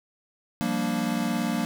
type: chord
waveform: square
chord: G minor seventh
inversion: third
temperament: equal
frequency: 174.61 / 196 / 233.1 / 293.7 Hz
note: F3 / G3 / Bb3 / D4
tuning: 0 / 0 / 0 / 0 cents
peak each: -33 / -32 / -28 / -33 dBFS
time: 0.61-1.65 s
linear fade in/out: 0 ms
effects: none